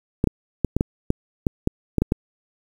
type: clicks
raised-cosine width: 3 ms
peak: -5 dBFS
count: 11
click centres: 0.241 / 0.273 / 0.647 / 0.766 / 0.809 / 1.104 / 1.468 / 1.674 / 1.983 / 2.02 / 2.121 s
effects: 7-bit